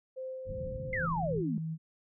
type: tone with tremolo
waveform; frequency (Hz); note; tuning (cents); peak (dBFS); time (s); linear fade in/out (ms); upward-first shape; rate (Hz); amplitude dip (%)
sine; 520; C5; -11; -36; 0.16-1.07; 20; sine; 2.7; 30
type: low-pass noise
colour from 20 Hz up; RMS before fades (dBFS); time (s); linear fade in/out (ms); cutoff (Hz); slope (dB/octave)
white; -41; 0.45-1.43; 50; 170; 24
type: exponential sweep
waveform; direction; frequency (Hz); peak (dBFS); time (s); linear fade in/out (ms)
sine; down; 2130 to 196.7; -31; 0.93-1.58; 2
type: tone with pitch glide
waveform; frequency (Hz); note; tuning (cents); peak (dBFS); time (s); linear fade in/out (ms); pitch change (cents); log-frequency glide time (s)
sine; 164.81 to 160.49; E3 to E3; 0 to -46; -33; 0.98-1.78; 50; -46; 1.14-1.58
effects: none